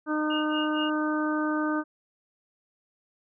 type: harmonic tone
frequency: 305.4 Hz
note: D#4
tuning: 32 cents flat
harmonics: 1 / 2 / 3 / 4 / 5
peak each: -26 / -34 / -36 / -33 / -34 dBFS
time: 0.06-1.84 s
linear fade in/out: 50 ms
type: tone with tremolo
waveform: sine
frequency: 2842 Hz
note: F7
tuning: 30 cents sharp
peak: -30 dBFS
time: 0.3-0.9 s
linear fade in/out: 5 ms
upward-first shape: sine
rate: 4.3 Hz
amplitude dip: 95%
effects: none